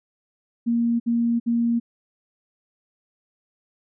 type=tone bursts; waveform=sine; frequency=234.3 Hz; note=A#3; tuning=9 cents sharp; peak=-18 dBFS; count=3; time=0.66-1.8 s; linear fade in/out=20 ms; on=340 ms; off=60 ms; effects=none